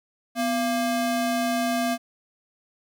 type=ring-modulated tone; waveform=square; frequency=466.2 Hz; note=A#4; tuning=in tune; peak=-20 dBFS; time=0.35-1.98 s; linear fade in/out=50 ms; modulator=218 Hz; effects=none